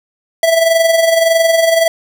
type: tone with amplitude modulation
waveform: square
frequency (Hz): 659.3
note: E5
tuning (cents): 0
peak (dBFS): -7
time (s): 0.43-1.88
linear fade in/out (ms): 2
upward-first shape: sine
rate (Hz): 21.7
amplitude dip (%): 55
effects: none